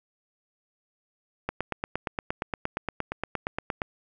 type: click train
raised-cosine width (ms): 0.5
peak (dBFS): -13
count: 21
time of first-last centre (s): 1.49-3.818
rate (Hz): 8.59
effects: none